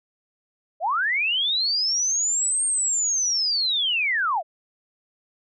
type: linear two-way sweep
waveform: sine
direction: up then down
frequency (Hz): 587.3 to 8670 to 587.3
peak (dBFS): -20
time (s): 0.8-4.43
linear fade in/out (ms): 50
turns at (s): 2.65
effects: none